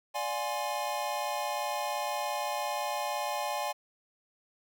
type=chord; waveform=square; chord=D half-diminished seventh; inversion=none; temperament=equal with one note detuned; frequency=587.3 / 713.1 / 830.6 / 1046.5 Hz; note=D5 / F5 / Ab5 / C6; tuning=0 / +36 / 0 / 0 cents; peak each=-38 / -39 / -35 / -39 dBFS; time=0.14-3.73 s; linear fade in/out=20 ms; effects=none